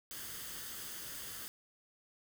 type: noise with comb filter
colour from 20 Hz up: white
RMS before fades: -45 dBFS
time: 0.11-1.48 s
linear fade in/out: 0 ms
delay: 0.62 ms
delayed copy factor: +0.5
effects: none